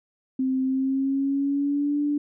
sine tone with pitch glide, 261.6 to 291.9 Hz, C4 to D4, 0 to -10 cents, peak -21 dBFS, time 0.39-2.18 s, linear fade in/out 5 ms, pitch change +190 cents, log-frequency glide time 0.63-2 s, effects none

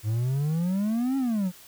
triangle exponential two-way sweep, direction up then down, 103.83 to 275.2 to 173.7 Hz, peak -21 dBFS, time 0.03-1.52 s, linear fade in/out 50 ms, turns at 1.17 s, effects white hiss -50 dBFS RMS until 1.67 s

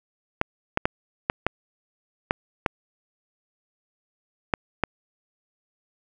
clicks, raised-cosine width 0.5 ms, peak -5 dBFS, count 9, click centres 0.414 / 0.774 / 0.855 / 1.299 / 1.466 / 2.309 / 2.662 / 4.538 / 4.837 s, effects none

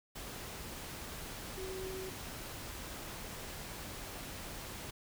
sine tone in noise, 377.3 Hz, F#4, 34 cents sharp, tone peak -41 dBFS, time 1.57-2.1 s, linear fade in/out 10 ms, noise pink, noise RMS -45 dBFS, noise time 0.15-4.91 s, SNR +1 dB, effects none

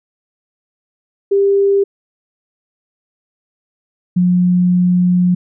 sine tone pair in turn, 397.2 / 179.25 Hz, G4 / F3, +23 / +45 cents, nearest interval octave + major second, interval 1378 cents, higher first, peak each -9 dBFS, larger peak neither, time 1.31-1.84 / 4.16-5.35 s, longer second, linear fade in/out 10 ms, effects none

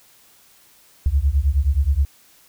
sine beating tone pair, 65.41 / 74.91 Hz, C2 / D2, 0 / +35 cents, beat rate 9.5 Hz, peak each -18 dBFS, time 1.06-2.05 s, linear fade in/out 0 ms, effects white hiss -53 dBFS RMS until 2.48 s

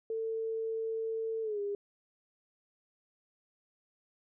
sine tone with pitch glide, 447.5 to 405.6 Hz, A4 to G#4, +29 to -41 cents, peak -32 dBFS, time 0.1-1.75 s, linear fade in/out 2 ms, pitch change -170 cents, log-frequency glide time 1.42-1.6 s, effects none

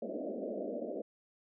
white band-pass noise, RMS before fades -39 dBFS, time 0.02-1.02 s, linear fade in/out 5 ms, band 200 to 650 Hz, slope 96 dB/octave, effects none

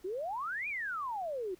sine exponential two-way sweep, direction up then down, 348.6 to 2488 to 348.6 Hz, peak -34 dBFS, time 0.04-1.55 s, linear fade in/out 10 ms, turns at 0.68 s, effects pink hiss -64 dBFS RMS until 1.59 s

